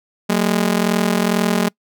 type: ring-modulated tone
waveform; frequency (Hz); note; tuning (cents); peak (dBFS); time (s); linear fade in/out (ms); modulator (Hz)
sawtooth; 205.5; G#3; -18; -8; 0.29-1.69; 10; 21.1
effects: noise-tail reverb RT60 0.1 s tail -26 dB re dry